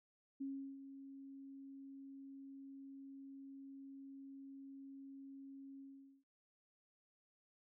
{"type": "tone with ADSR envelope", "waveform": "sine", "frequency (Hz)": 273, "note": "C#4", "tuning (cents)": -26, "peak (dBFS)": -40, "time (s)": [0.4, 6.24], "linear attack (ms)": 13, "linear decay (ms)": 360, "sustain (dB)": -11, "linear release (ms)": 440, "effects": []}